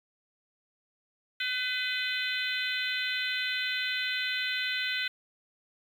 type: harmonic tone with a mistuned harmonic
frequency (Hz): 504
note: B4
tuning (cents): +35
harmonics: 3 / 4 / 5 / 6 / 7 / 8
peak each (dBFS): -34 / -35 / -36 / -37 / -37 / -38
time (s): 1.4-5.08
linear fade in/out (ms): 5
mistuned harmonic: 6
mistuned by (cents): +19
effects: 9-bit